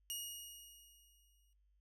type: tone with exponential decay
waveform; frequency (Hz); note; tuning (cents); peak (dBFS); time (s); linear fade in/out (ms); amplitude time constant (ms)
15% pulse; 2875; F7; +50; -32; 0.1-1.53; 0; 310
effects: noise-tail reverb RT60 0.2 s tail -22 dB re dry + added 50 Hz sine -70 dBFS peak until 1.8 s